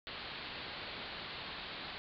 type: low-pass noise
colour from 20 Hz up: white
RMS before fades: -45 dBFS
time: 0.07-1.98 s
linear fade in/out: 0 ms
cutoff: 4500 Hz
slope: 96 dB/octave
effects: none